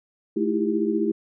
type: tone cluster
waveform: sine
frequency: 217.4 / 321.2 / 336.2 / 397.3 Hz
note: A3 / E4 / E4 / G4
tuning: -21 / -45 / +34 / +23 cents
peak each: -26 dBFS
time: 0.36-1.12 s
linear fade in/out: 10 ms
effects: none